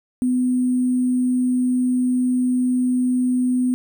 sine tone with sample-and-hold, 251.1 Hz, B3, 29 cents sharp, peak -16 dBFS, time 0.22-3.74 s, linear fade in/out 0 ms, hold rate 8820 Hz, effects none

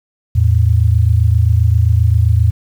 sine tone pair together, 82.41 / 110 Hz, E2 / A2, 0 / 0 cents, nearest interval perfect fourth, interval 500 cents, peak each -11 dBFS, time 0.35-2.51 s, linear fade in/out 10 ms, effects 7-bit

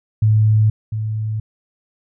sine tone pair in turn, 108.1 / 108.73 Hz, A2 / A2, -30 / -20 cents, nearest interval unison, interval 10 cents, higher second, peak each -10 / -19 dBFS, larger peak first, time 0.22-0.7 / 0.92-1.4 s, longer neither, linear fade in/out 5 ms, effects none

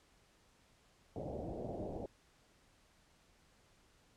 white low-pass noise, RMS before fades -43 dBFS, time 1.16-2.06 s, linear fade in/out 2 ms, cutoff 700 Hz, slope 48 dB/octave, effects pink hiss -69 dBFS RMS until 4.16 s + low-pass 9000 Hz 12 dB/octave

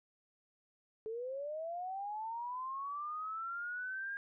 sine linear sweep, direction up, 430 to 1625 Hz, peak -38 dBFS, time 1.06-4.17 s, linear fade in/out 0 ms, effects none

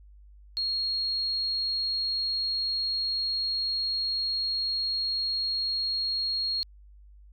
sine tone, 4282 Hz, C8, 39 cents sharp, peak -26 dBFS, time 0.57-6.63 s, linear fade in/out 0 ms, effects added 50 Hz sine -49 dBFS peak until 7.32 s

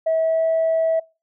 sine tone with pitch glide, 646 to 650.1 Hz, E5 to E5, -35 to -24 cents, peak -15 dBFS, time 0.06-1 s, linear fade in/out 10 ms, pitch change +11 cents, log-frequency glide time 0.19-0.44 s, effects noise-tail reverb RT60 0.3 s tail -25 dB re dry + tanh soft clip ceiling -13 dBFS

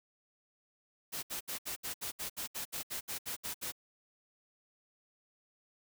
white noise bursts, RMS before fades -39 dBFS, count 15, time 1.12-3.722 s, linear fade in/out 20 ms, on 110 ms, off 68 ms, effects none

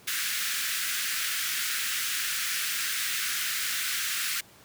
pink high-pass noise, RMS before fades -30 dBFS, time 0.07-4.41 s, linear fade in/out 10 ms, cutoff 1400 Hz, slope 48 dB/octave, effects pink hiss -54 dBFS RMS until 4.64 s + high-pass 100 Hz 12 dB/octave

